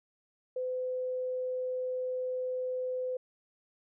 sine tone, 508 Hz, B4, 49 cents sharp, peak -31 dBFS, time 0.56-3.17 s, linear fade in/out 5 ms, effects none

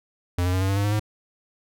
square tone with pitch steps, 88.3 / 90.68 / 93.12 / 95.63 / 98.2 / 100.85 / 103.56 / 106.35 Hz, F2 / F#2 / F#2 / G2 / G2 / G2 / G#2 / G#2, +20 / -34 / +12 / -42 / +4 / +50 / -4 / +42 cents, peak -21 dBFS, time 0.38-0.996 s, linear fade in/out 5 ms, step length 77 ms, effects none

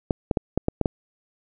clicks, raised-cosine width 2 ms, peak -7 dBFS, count 7, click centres 0.108 / 0.312 / 0.372 / 0.576 / 0.684 / 0.813 / 0.858 s, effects none

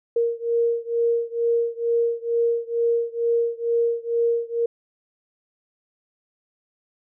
sine beating tone pair, 466.2 / 468.4 Hz, A#4 / A#4, 0 / +8 cents, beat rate 2.2 Hz, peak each -22 / -23 dBFS, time 0.16-4.66 s, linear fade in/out 5 ms, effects none

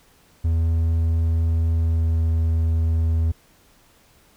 triangle tone with pitch glide, 82 to 81.39 Hz, E2 to E2, -9 to -21 cents, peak -15 dBFS, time 0.44-3.32 s, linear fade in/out 10 ms, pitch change -12 cents, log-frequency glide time 1.63-2.25 s, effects pink hiss -56 dBFS RMS until 4.36 s

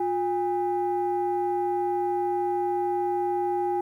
sine tone pair together, 356.3 / 813 Hz, F4 / G#5, +35 / -37 cents, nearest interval octave + major second, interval 1428 cents, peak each -25 dBFS, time 0-3.81 s, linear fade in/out 5 ms, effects tanh soft clip ceiling -18 dBFS + 10-bit

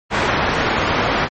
white low-pass noise, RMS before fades -18 dBFS, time 0.1-1.29 s, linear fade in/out 50 ms, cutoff 1600 Hz, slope 12 dB/octave, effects MP3 32 kbps

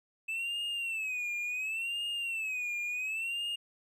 triangle tone with vibrato, 2616 Hz, E7, 14 cents flat, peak -31 dBFS, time 0.28-3.56 s, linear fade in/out 10 ms, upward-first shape sine, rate 0.7 Hz, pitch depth 140 cents each way, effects none

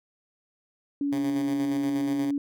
sine tone, 283.7 Hz, C#4, 40 cents sharp, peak -24 dBFS, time 1.01-2.38 s, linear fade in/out 2 ms
10% pulse tone with tremolo, 135.9 Hz, C#3, 34 cents flat, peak -25 dBFS, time 1.12-2.31 s, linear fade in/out 5 ms, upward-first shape square, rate 8.4 Hz, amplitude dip 35%
effects none

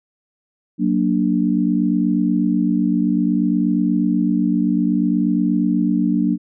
sine chord, Gb augmented, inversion none, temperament equal, 185 / 233.1 / 293.7 Hz, Gb3 / Bb3 / D4, 0 / 0 / 0 cents, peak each -19 dBFS, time 0.78-6.38 s, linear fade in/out 50 ms, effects none

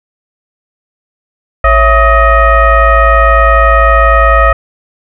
sine tone with frequency modulation, 659.3 Hz, E5, in tune, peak -3 dBFS, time 1.64-4.53 s, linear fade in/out 5 ms, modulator 604 Hz, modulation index 1.8, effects none

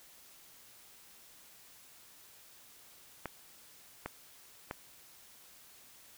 clicks, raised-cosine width 0.5 ms, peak -22 dBFS, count 3, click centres 3.257 / 4.06 / 4.711 s, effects white hiss -58 dBFS RMS until 6.17 s

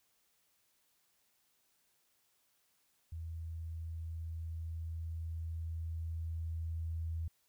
sine tone with level ramp, 81.8 Hz, E2, 13 cents flat, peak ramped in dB -40 to -35 dBFS, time 3.12-7.28 s, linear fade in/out 5 ms, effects white hiss -75 dBFS RMS until 7.48 s

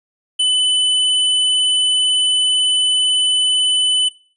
square tone, 3006 Hz, F#7, 27 cents sharp, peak -13 dBFS, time 0.39-4.09 s, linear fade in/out 10 ms, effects noise-tail reverb RT60 0.4 s tail -17 dB re dry + resampled to 24000 Hz

